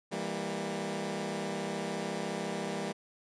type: chord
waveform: 15% pulse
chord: E diminished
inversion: none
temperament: equal with one note detuned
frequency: 164.81 / 199.19 / 233.1 Hz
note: E3 / G3 / Bb3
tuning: 0 / +28 / 0 cents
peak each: -33 / -30 / -33 dBFS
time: 0.11-2.93 s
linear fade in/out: 20 ms
effects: resampled to 22050 Hz